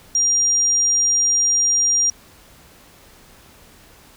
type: tone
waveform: sine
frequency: 5700 Hz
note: F8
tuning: 34 cents sharp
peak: -14 dBFS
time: 0.15-2.1 s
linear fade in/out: 2 ms
effects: pink hiss -48 dBFS RMS until 4.16 s